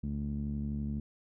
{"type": "tone with low-pass filter", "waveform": "sawtooth", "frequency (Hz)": 72, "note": "D2", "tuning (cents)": -34, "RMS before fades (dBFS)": -35, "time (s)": [0.03, 1], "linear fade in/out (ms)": 5, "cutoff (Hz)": 210, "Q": 4.2, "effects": []}